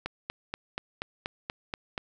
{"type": "click train", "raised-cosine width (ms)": 0.3, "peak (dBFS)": -16, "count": 9, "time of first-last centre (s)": [0.06, 1.978], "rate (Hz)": 4.17, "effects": []}